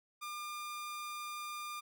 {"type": "tone", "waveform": "sawtooth", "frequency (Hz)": 1202, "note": "D6", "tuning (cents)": 40, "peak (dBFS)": -37, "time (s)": [0.21, 1.81], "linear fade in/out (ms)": 20, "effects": []}